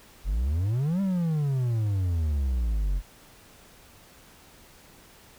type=exponential two-way sweep; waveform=triangle; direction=up then down; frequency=43.65 to 200 to 43.65 Hz; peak=-21 dBFS; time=0.24-3.02 s; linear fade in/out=50 ms; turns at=1.01 s; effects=pink hiss -53 dBFS RMS until 5.38 s